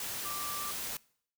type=tone in noise; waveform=sine; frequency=1174.7 Hz; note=D6; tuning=in tune; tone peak=-39 dBFS; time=0.25-0.71 s; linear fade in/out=2 ms; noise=white; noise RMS=-38 dBFS; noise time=0-0.97 s; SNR=-4 dB; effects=noise-tail reverb RT60 0.6 s tail -23 dB re dry